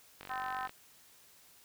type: click train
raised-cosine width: 0.3 ms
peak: -29 dBFS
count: 24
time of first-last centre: 0.21-0.694 s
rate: 47.5 Hz
type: harmonic tone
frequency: 257 Hz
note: C4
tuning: 31 cents flat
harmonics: 3 / 4 / 5 / 6 / 7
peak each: -39 / -41 / -43 / -45 / -46 dBFS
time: 0.29-0.68 s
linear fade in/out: 20 ms
effects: white hiss -61 dBFS RMS until 1.64 s